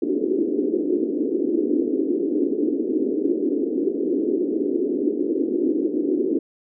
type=band-pass noise; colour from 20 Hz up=pink; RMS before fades=-22 dBFS; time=0.02-6.39 s; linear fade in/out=5 ms; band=270 to 410 Hz; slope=48 dB/octave; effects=none